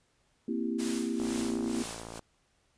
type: chord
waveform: sine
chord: C dominant seventh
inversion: third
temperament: equal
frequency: 233.1 / 261.6 / 329.6 / 392 Hz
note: Bb3 / C4 / E4 / G4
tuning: 0 / 0 / 0 / 0 cents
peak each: -33 / -35 / -35 / -39 dBFS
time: 0.48-1.83 s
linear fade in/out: 5 ms
type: noise with tremolo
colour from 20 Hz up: white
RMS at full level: -38 dBFS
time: 0.78-2.2 s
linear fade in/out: 20 ms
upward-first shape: sine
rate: 2.1 Hz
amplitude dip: 75%
type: click train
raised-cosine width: 1 ms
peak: -28 dBFS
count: 57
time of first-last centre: 1.2-2.193 s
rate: 56.4 Hz
effects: pink hiss -71 dBFS RMS until 2.77 s + resampled to 22050 Hz